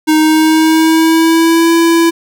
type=tone with pitch glide; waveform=square; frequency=311.1 to 333.4 Hz; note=D#4 to E4; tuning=0 to +20 cents; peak=-7 dBFS; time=0.07-2.11 s; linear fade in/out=20 ms; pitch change=+120 cents; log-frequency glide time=0.17-1.73 s; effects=none